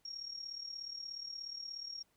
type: tone with amplitude modulation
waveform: sine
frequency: 5570 Hz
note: F8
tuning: 5 cents flat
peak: -39 dBFS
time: 0.05-2.03 s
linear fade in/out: 5 ms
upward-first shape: sine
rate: 36.8 Hz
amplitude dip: 70%
effects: pink hiss -75 dBFS RMS until 2.16 s